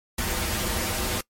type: noise with comb filter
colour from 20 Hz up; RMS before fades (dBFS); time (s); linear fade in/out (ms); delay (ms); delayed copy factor
pink; -27; 0.18-1.21; 5; 7.1; -0.9
effects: noise-tail reverb RT60 0.1 s tail -22 dB re dry + MP3 64 kbps